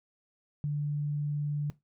sine tone, 146.83 Hz, D3, in tune, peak -28 dBFS, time 0.64-1.7 s, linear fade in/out 0 ms, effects noise-tail reverb RT60 0.2 s tail -18 dB re dry

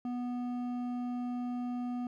sine tone with hard clipping, 245.5 Hz, B3, 10 cents flat, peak -35 dBFS, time 0.05-2.07 s, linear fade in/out 2 ms, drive 8 dB, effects none

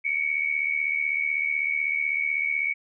sine tone pair together, 2219 / 2295 Hz, C#7 / D7, +1 / -40 cents, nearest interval minor second, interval 59 cents, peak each -25 / -27 dBFS, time 0.04-2.74 s, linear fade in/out 20 ms, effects none

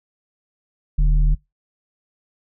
sine tone pair together, 40.1 / 146.83 Hz, E1 / D3, -47 / 0 cents, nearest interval octave + minor seventh, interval 2247 cents, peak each -12 / -22 dBFS, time 0.98-1.35 s, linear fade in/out 10 ms, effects noise-tail reverb RT60 0.2 s tail -23 dB re dry + tanh soft clip ceiling -7 dBFS

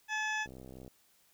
harmonic tone, 860 Hz, A5, 40 cents flat, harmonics 1 / 2 / 3 / 4 / 6 / 7 / 8, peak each -38 / -34 / -40 / -45 / -53 / -48 / -53 dBFS, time 0.08-0.47 s, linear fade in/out 50 ms
click train, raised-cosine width 2 ms, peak -36 dBFS, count 28, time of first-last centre 0.46-0.879 s, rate 64.5 Hz
effects white hiss -68 dBFS RMS until 1.33 s

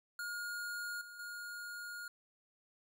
square tone with level steps, 1428 Hz, F6, 38 cents sharp, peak -40 / -50 / -44 dBFS, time 0.19-2.08 s, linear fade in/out 2 ms, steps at 1.01 / 1.19 s, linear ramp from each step 5 ms, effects none

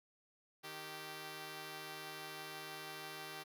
5% pulse tone pair together, 154.77 / 390 Hz, D#3 / G4, -9 / -9 cents, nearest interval octave + major third, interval 1600 cents, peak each -40 / -36 dBFS, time 0.63-3.44 s, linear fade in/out 20 ms, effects none

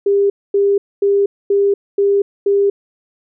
sine tone bursts, 400.4 Hz, G4, 37 cents sharp, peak -10 dBFS, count 6, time 0.06-2.7 s, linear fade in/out 5 ms, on 240 ms, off 240 ms, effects none

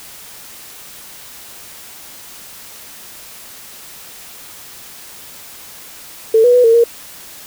sine tone with pitch steps, 445.4 / 488.8 / 494.2 / 456.2 / 468.3 Hz, A4 / B4 / B4 / A#4 / A#4, +21 / -18 / +1 / -37 / +8 cents, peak -6 dBFS, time 6.34-6.84 s, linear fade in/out 5 ms, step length 100 ms, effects white hiss -36 dBFS RMS until 7.46 s

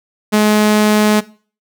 sawtooth tone, 211.9 Hz, G#3, 35 cents sharp, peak -5 dBFS, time 0.32-1.21 s, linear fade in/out 20 ms, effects noise-tail reverb RT60 0.4 s tail -19 dB re dry

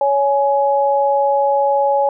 sine tone pair together, 559.3 / 838 Hz, C#5 / G#5, +15 / +15 cents, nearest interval perfect fifth, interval 700 cents, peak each -15 dBFS, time 0.01-2.09 s, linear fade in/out 2 ms, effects none

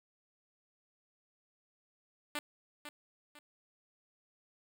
5% pulse tone with echo, 295.6 Hz, D4, 11 cents sharp, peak -24 dBFS, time 2.35-2.39 s, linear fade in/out 2 ms, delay 500 ms, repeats 2, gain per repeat -9 dB, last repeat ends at 3.39 s, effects none

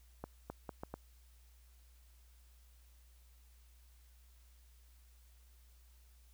accelerating click train, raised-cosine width 1 ms, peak -28 dBFS, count 5, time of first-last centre 0.24-0.94 s, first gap 260 ms, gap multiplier 0.74, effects added 60 Hz sine -60 dBFS peak until 6.33 s + white hiss -71 dBFS RMS until 6.33 s

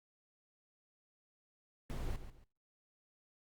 brown noise with echo, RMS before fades -39 dBFS, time 1.9-2.16 s, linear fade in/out 0 ms, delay 140 ms, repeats 2, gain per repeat -11 dB, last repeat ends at 2.44 s, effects noise-tail reverb RT60 0.4 s tail -25 dB re dry + Opus 48 kbps

